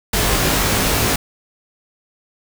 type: noise with comb filter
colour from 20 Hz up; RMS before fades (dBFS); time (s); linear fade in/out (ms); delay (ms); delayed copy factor
pink; -17; 0.13-1.16; 5; 19; +0.9
effects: none